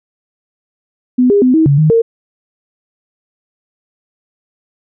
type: tone with pitch steps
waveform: sine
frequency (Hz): 250.7 / 405.4 / 254 / 319.3 / 141.5 / 155.1 / 457.9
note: B3 / G#4 / B3 / D#4 / C#3 / D#3 / A#4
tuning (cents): +26 / -42 / +49 / +45 / +36 / -5 / -31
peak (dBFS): -6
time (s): 1.18-2.02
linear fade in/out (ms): 10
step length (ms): 120
effects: none